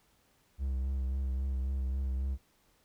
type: tone with vibrato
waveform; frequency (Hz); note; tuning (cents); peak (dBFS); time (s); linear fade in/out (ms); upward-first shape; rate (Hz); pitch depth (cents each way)
triangle; 66.1; C2; +18; -28; 0.58-2.38; 50; sine; 3.7; 38
effects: pink hiss -69 dBFS RMS until 2.84 s